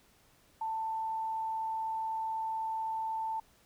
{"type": "tone", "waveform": "sine", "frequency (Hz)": 888, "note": "A5", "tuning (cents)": 16, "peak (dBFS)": -32, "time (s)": [0.61, 3.4], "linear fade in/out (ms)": 5, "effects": ["pink hiss -65 dBFS RMS until 3.65 s"]}